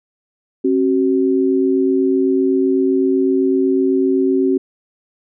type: tone pair together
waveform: sine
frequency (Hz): 269.1 / 377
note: C4 / F#4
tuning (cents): +49 / +32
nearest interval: tritone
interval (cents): 583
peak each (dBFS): -15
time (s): 0.64-4.58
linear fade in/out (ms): 10
effects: none